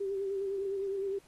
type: tone with vibrato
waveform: sine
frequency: 392 Hz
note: G4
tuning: in tune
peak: -31 dBFS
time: 0-1.19 s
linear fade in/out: 10 ms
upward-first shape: sine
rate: 9.8 Hz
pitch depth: 39 cents each way
effects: pink hiss -63 dBFS RMS until 1.27 s + AAC 32 kbps